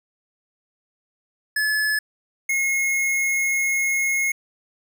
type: tone pair in turn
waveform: square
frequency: 1717 / 2163 Hz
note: A6 / C#7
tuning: -43 / -43 cents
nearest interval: major third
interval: 400 cents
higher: second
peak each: -20 dBFS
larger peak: neither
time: 1.56-1.99 / 2.49-4.32 s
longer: second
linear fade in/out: 5 ms
effects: none